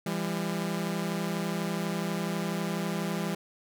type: tone pair together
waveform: sawtooth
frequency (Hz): 168.5 / 200.6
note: E3 / G3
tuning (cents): +38 / +40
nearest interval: minor third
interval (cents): 302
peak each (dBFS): -28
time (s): 0.06-3.35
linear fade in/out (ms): 5
effects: none